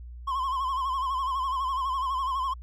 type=tone with vibrato; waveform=triangle; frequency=1057 Hz; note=C6; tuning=17 cents sharp; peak=-24 dBFS; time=0.27-2.54 s; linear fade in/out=10 ms; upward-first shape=sine; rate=12 Hz; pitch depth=85 cents each way; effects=added 60 Hz sine -39 dBFS peak until 2.62 s